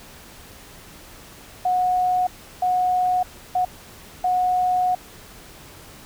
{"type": "tone bursts at uneven times", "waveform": "sine", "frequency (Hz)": 730, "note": "F#5", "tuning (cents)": -24, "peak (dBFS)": -17, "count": 4, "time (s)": [[1.65, 2.27], [2.62, 3.23], [3.55, 3.65], [4.24, 4.95]], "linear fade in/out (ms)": 5, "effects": ["pink hiss -44 dBFS RMS until 6.05 s"]}